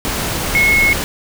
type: tone in noise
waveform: sine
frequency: 2178 Hz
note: C#7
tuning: 31 cents flat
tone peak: -10 dBFS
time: 0.55-0.93 s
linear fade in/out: 0 ms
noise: pink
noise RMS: -20 dBFS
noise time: 0.05-1.04 s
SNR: +7 dB
effects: none